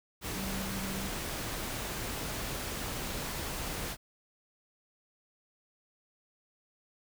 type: tone in noise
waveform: sine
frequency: 193.1 Hz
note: G3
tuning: 26 cents flat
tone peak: -37 dBFS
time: 0.33-1.1 s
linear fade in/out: 50 ms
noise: pink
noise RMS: -37 dBFS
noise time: 0.21-3.97 s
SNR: -3 dB
effects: none